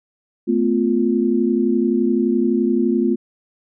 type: tone cluster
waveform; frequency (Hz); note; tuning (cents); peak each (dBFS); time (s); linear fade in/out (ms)
sine; 221 / 252.7 / 349.9; A3 / B3 / F4; +8 / +40 / +3; -19; 0.47-3.16; 20
effects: none